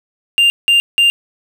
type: tone bursts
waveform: triangle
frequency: 2794 Hz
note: F7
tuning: in tune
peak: -6 dBFS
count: 3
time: 0.38-1.1 s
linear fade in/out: 0 ms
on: 120 ms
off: 180 ms
effects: none